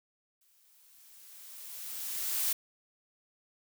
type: noise with exponential growth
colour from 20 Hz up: blue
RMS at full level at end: -29 dBFS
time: 0.41-2.53 s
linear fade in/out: 5 ms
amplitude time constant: 460 ms
effects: none

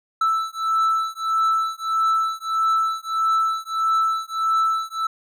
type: beating tone pair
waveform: triangle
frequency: 1318.5 / 1320.1 Hz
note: E6 / E6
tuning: 0 / +2 cents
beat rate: 1.6 Hz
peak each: -20 dBFS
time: 0.21-5.07 s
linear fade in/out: 5 ms
effects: none

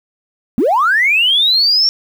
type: linear sweep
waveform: triangle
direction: up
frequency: 196 to 5530 Hz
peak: -6 dBFS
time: 0.58-1.89 s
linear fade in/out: 0 ms
effects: tanh soft clip ceiling -7 dBFS + 7-bit

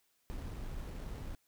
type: noise with sample-and-hold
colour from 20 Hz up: brown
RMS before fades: -42 dBFS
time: 0.3-1.35 s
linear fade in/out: 0 ms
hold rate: 4900 Hz
effects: white hiss -75 dBFS RMS until 1.47 s

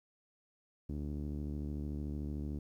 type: tone with low-pass filter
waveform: sawtooth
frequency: 73.42 Hz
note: D2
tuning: in tune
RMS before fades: -39 dBFS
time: 0.89-2.59 s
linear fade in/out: 5 ms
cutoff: 290 Hz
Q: 2.1
effects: 12-bit

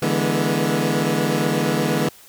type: chord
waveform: 20% pulse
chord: E dominant seventh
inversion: third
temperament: equal with one note detuned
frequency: 146.83 / 164.81 / 207.7 / 243 Hz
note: D3 / E3 / G#3 / B3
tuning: 0 / 0 / 0 / -28 cents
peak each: -19 dBFS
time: 0.02-2.09 s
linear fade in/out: 5 ms
effects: white hiss -47 dBFS RMS until 2.28 s

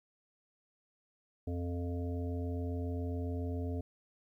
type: harmonic tone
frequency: 87.31 Hz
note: F2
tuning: in tune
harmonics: 1 / 3 / 5 / 7 / 8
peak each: -35 / -40 / -44 / -49 / -52 dBFS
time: 1.47-3.81 s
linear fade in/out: 5 ms
effects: 12-bit

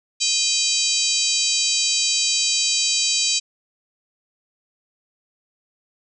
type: harmonic tone with a mistuned harmonic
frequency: 784 Hz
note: G5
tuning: in tune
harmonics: 3 / 4 / 5 / 6 / 7 / 8 / 9 / 10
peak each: -29 / -29 / -24 / -24 / -28 / -26 / -26 / -27 dBFS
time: 0.2-3.4 s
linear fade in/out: 20 ms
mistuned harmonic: 3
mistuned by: +89 cents
effects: none

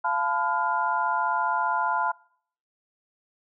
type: tone cluster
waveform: sine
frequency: 692 / 872 / 1007 / 1409 Hz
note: F5 / A5 / B5 / F6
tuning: -16 / -16 / +33 / +15 cents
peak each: -32 / -27 / -26 / -29 dBFS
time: 0.04-2.12 s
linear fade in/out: 10 ms
effects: noise-tail reverb RT60 0.6 s tail -24 dB re dry

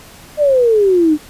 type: exponential sweep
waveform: sine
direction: down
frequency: 614 to 293.7 Hz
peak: -8 dBFS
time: 0.37-1.18 s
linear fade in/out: 50 ms
effects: pink hiss -39 dBFS RMS until 1.29 s + resampled to 32000 Hz

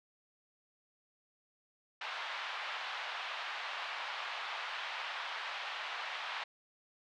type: band-pass noise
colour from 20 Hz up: pink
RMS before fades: -41 dBFS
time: 2.01-6.44 s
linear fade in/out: 5 ms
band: 810 to 3700 Hz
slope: 24 dB/octave
effects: none

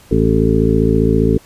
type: harmonic tone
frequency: 55 Hz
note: A1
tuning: in tune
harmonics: 1 / 2 / 3 / 4 / 5 / 7 / 8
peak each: -18 / -18 / -18 / -18 / -18 / -18 / -18 dBFS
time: 0.11-1.38 s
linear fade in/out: 5 ms
effects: pink hiss -45 dBFS RMS until 1.45 s + resampled to 32000 Hz

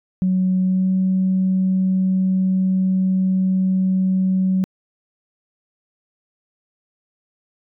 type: tone with pitch glide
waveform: sine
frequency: 185.6 to 187.76 Hz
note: F#3 to F#3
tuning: +6 to +26 cents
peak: -14 dBFS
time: 0.22-4.64 s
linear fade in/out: 0 ms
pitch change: +20 cents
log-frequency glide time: 0.62-0.9 s
effects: tanh soft clip ceiling -10 dBFS

